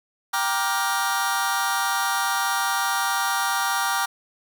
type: chord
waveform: sawtooth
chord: G minor seventh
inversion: none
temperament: just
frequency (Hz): 784 / 940.8 / 1176 / 1411.2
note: G5 / Bb5 / D6 / F6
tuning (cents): 0 / +16 / +2 / +18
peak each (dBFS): -23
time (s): 0.33-4.06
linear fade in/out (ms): 10
effects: none